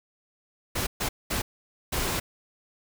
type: noise bursts at uneven times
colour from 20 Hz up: pink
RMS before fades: -28 dBFS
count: 4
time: 0.75-0.87 / 1-1.09 / 1.3-1.42 / 1.92-2.2 s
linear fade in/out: 10 ms
effects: none